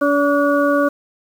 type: harmonic tone with a mistuned harmonic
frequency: 286.2 Hz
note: D4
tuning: 45 cents flat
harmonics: 1 / 2 / 4 / 5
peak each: -17 / -16 / -21 / -22 dBFS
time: 0.01-0.89 s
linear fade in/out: 10 ms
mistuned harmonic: 5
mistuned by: +25 cents
effects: 7-bit